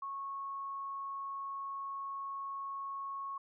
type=tone; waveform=sine; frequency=1100 Hz; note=C#6; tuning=14 cents flat; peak=-38 dBFS; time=0.02-3.38 s; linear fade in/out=5 ms; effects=none